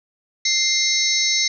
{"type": "tone cluster", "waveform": "sine", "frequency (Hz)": [2095, 3879, 4352, 5370, 6240], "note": ["C7", "B7", "C#8", "E8", "G8"], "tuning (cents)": [2, -32, -33, 31, -9], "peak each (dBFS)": -23, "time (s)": [0.45, 1.48], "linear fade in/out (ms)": 5, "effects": []}